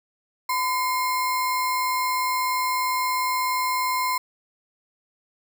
sine tone with sample-and-hold, 1013 Hz, B5, 44 cents sharp, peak -21 dBFS, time 0.49-4.18 s, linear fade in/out 5 ms, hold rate 3150 Hz, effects none

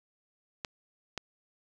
clicks, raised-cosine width 0.2 ms, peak -17 dBFS, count 2, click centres 0.648 / 1.177 s, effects none

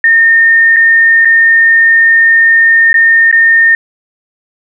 sine tone with dropouts, 1825 Hz, A#6, 37 cents flat, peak -3 dBFS, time 0.04-3.75 s, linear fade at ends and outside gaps 2 ms, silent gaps 0.762-0.766 / 1.249-1.254 / 2.93-2.942 / 3.314-3.326 s, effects none

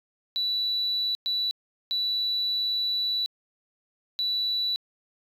sine tone bursts at uneven times, 3951 Hz, B7, in tune, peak -23 dBFS, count 4, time 0.36-1.15 / 1.26-1.51 / 1.91-3.26 / 4.19-4.76 s, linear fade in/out 0 ms, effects tanh soft clip ceiling -20 dBFS

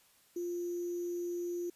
sine tone with sample-and-hold, 349.2 Hz, F4, in tune, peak -34 dBFS, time 0.36-1.7 s, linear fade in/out 5 ms, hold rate 6300 Hz, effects white hiss -66 dBFS RMS until 1.75 s + resampled to 32000 Hz

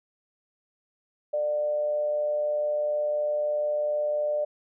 sine tone with amplitude modulation, 596 Hz, D5, 25 cents sharp, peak -22 dBFS, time 1.33-4.45 s, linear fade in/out 10 ms, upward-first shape sine, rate 143 Hz, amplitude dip 35%, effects none

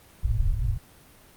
pink low-pass noise, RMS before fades -24 dBFS, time 0.23-0.78 s, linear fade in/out 10 ms, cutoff 130 Hz, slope 96 dB/octave, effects pink hiss -53 dBFS RMS until 1.36 s + Opus 32 kbps

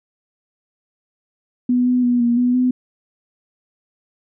sine tone with pitch steps, 247.3 / 249.5 / 243.9 / 237.6 / 246.6 / 251.9 Hz, B3 / B3 / B3 / A#3 / B3 / B3, +3 / +18 / -21 / +33 / -2 / +34 cents, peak -13 dBFS, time 1.69-2.71 s, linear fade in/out 5 ms, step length 170 ms, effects none

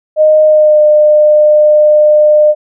sine tone with pitch glide, 617 to 603.6 Hz, D#5 to D5, -15 to +47 cents, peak -3 dBFS, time 0.16-2.55 s, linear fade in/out 50 ms, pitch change -38 cents, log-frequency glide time 0.45-0.82 s, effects none

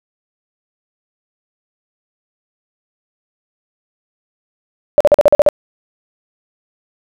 sine tone bursts, 587.3 Hz, D5, in tune, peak -3 dBFS, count 8, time 4.98-5.488 s, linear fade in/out 0 ms, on 25 ms, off 44 ms, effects none

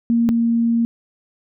sine tone pair in turn, 233.1 / 232.1 Hz, A#3 / A#3, 0 / -7 cents, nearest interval unison, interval 7 cents, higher first, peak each -13 / -14 dBFS, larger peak first, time 0.1-0.29 / 0.29-0.85 s, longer second, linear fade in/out 0 ms, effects none

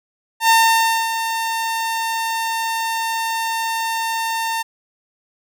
sawtooth tone with ADSR envelope, 906 Hz, A#5, 50 cents flat, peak -6 dBFS, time 0.4-4.63 s, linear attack 94 ms, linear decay 590 ms, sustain -10 dB, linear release 16 ms, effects none

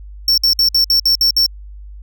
square tone bursts, 5440 Hz, F8, 46 cents flat, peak -10 dBFS, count 8, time 0.28-1.463 s, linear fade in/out 2 ms, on 98 ms, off 57 ms, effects added 50 Hz sine -31 dBFS peak until 2.02 s

